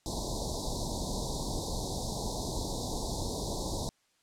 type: band-stop noise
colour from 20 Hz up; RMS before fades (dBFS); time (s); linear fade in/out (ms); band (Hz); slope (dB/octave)
pink; -34; 0.06-3.89; 0; 1000 to 3700; 96
effects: white hiss -71 dBFS RMS until 4.22 s + low-pass 8000 Hz 12 dB/octave